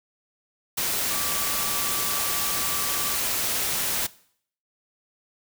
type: tone in noise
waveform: sine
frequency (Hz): 1159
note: D6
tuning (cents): -23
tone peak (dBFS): -35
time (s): 1.1-3.16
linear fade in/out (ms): 10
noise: white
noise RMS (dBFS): -26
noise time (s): 0.77-4.07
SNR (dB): -12
effects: noise-tail reverb RT60 0.6 s tail -20 dB re dry